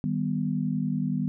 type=chord; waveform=sine; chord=Eb augmented; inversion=none; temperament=equal; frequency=155.56 / 196 / 246.9 Hz; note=Eb3 / G3 / B3; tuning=0 / 0 / 0 cents; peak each=-29 dBFS; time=0.04-1.28 s; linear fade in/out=0 ms; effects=none